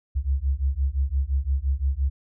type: beating tone pair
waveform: sine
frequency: 65.41 / 71.21 Hz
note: C2 / C#2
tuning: 0 / +47 cents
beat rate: 5.8 Hz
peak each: -24 dBFS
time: 0.15-2.1 s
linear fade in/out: 20 ms
effects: none